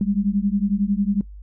sine beating tone pair, 196 / 207 Hz, G3 / G#3, 0 / -5 cents, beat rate 11 Hz, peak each -21 dBFS, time 0.01-1.21 s, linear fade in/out 2 ms, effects noise-tail reverb RT60 0.1 s tail -21 dB re dry + added 50 Hz sine -36 dBFS peak until 1.42 s

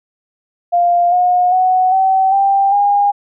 sine tone with pitch steps, 698.5 / 719.8 / 741.7 / 764.4 / 787.7 / 811.7 Hz, F5 / F#5 / F#5 / G5 / G5 / G#5, 0 / -48 / +4 / -44 / +8 / -40 cents, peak -9 dBFS, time 0.72-3.12 s, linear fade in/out 20 ms, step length 400 ms, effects none

